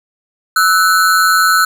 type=ring-modulated tone; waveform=square; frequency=1400 Hz; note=F6; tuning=4 cents sharp; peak=-6 dBFS; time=0.56-1.65 s; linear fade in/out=5 ms; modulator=89.9 Hz; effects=none